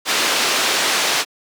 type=low-pass noise; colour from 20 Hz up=white; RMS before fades=-18 dBFS; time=0.05-1.25 s; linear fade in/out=50 ms; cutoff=5000 Hz; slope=12 dB/octave; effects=high-pass 300 Hz 12 dB/octave